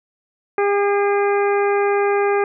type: harmonic tone with a mistuned harmonic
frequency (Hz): 404.1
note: G#4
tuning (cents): -47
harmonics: 1 / 2 / 3 / 4 / 5 / 6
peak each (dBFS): -16 / -22 / -26 / -28 / -30 / -32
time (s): 0.58-2.44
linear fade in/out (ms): 2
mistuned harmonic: 5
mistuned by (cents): +32
effects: none